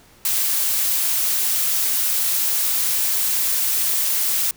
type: noise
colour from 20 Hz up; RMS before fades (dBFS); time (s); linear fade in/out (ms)
blue; -20; 0.25-4.51; 2
effects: pink hiss -51 dBFS RMS until 4.56 s